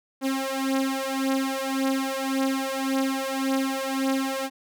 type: beating tone pair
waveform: sawtooth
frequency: 267 / 268.8 Hz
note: C4 / C4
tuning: +35 / +47 cents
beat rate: 1.8 Hz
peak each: -23 dBFS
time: 0.21-4.5 s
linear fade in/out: 50 ms
effects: none